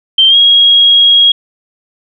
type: tone with pitch glide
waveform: sine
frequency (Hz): 3136 to 3290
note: G7 to G#7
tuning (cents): 0 to -17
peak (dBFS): -3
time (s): 0.18-1.32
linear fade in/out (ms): 5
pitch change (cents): +83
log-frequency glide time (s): 0.28-0.36
effects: none